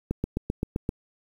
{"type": "click train", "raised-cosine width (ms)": 3, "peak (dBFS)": -13, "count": 7, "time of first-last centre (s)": [0.11, 0.891], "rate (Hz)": 7.68, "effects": ["8-bit"]}